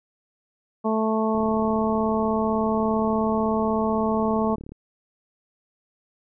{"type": "harmonic tone", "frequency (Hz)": 219.7, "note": "A3", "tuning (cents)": -2, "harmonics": [1, 2, 3, 4, 5], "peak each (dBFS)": [-23, -26, -28, -29, -30], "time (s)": [0.84, 4.56], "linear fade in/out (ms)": 20}
{"type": "click train", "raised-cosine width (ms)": 3, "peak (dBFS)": -26, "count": 124, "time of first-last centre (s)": [1.35, 4.72], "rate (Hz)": 36.5}
{"effects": []}